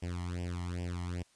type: tone with flanger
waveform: sawtooth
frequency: 88.1 Hz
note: F2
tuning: 16 cents sharp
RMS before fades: -37 dBFS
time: 0.02-1.23 s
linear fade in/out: 10 ms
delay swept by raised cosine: 0.37 to 0.99 ms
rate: 2.5 Hz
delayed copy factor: +1
effects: white hiss -67 dBFS RMS until 1.35 s + resampled to 22050 Hz